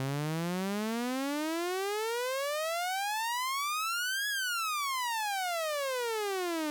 sawtooth exponential two-way sweep, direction up then down, 130.81 to 1694 to 296.1 Hz, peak -27 dBFS, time 0-6.7 s, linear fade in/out 0 ms, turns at 4.28 s, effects none

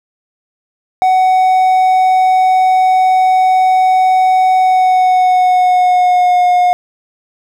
triangle tone with pitch glide, 747 to 718.6 Hz, F#5 to F5, +16 to +49 cents, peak -5 dBFS, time 1.02-6.73 s, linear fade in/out 0 ms, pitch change -67 cents, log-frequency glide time 4.56-6.45 s, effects none

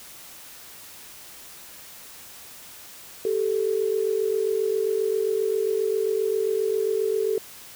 sine tone pair together, 392 / 439.5 Hz, G4 / A4, 0 / -2 cents, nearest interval major second, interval 198 cents, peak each -25 / -23 dBFS, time 3.25-7.38 s, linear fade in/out 2 ms, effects white hiss -44 dBFS RMS until 7.75 s

